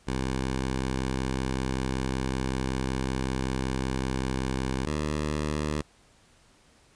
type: tone pair in turn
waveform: 10% pulse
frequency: 65.3 / 75.12 Hz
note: C2 / D2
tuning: -3 / +40 cents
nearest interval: major second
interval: 243 cents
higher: second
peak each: -19 dBFS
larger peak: neither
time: 0.07-4.86 / 4.86-5.82 s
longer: first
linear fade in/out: 10 ms
effects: pink hiss -60 dBFS RMS until 6.95 s + resampled to 22050 Hz